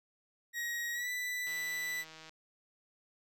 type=tone with pitch glide; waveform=40% pulse; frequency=1894 to 1981.3 Hz; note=A#6 to B6; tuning=+27 to +5 cents; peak=-34 dBFS; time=0.53-2.05 s; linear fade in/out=50 ms; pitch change=+78 cents; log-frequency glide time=0.93-1.09 s
type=click train; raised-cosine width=0.2 ms; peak=-34 dBFS; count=132; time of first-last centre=1.47-2.294 s; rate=159 Hz
effects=none